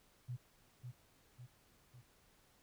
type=tone with echo; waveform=sine; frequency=123.47 Hz; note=B2; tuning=in tune; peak=-40 dBFS; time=0.28-0.37 s; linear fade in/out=20 ms; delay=550 ms; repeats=3; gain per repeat=-5 dB; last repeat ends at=2.02 s; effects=pink hiss -70 dBFS RMS until 2.62 s